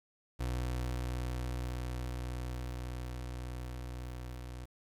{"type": "tone with level ramp", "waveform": "30% pulse", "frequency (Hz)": 61.74, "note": "B1", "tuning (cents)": 0, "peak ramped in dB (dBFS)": [-30, -39], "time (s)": [0.39, 4.66], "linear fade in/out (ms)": 20, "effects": ["resampled to 32000 Hz", "10-bit"]}